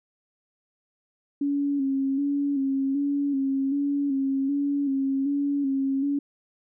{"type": "tone with vibrato", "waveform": "sine", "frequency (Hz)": 277.2, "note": "C#4", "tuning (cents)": 0, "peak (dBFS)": -22, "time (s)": [1.41, 6.19], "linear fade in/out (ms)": 5, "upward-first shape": "square", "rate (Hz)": 1.3, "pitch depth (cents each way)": 40, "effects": []}